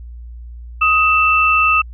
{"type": "tone pair together", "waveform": "sine", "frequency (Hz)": [1256.8, 2663], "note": ["D#6", "E7"], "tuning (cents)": [17, 17], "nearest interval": "octave + minor second", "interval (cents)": 1300, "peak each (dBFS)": -13, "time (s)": [0.81, 1.82], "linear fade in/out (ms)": 10, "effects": ["added 59 Hz sine -30 dBFS peak until 1.93 s"]}